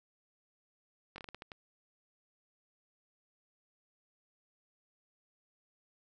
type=slowing click train; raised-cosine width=0.3 ms; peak=-29 dBFS; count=8; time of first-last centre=1.16-1.518 s; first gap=21 ms; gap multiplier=1.29; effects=none